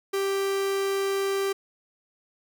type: tone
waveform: 45% pulse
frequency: 392 Hz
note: G4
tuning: in tune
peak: -24 dBFS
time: 0.13-1.53 s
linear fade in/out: 10 ms
effects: none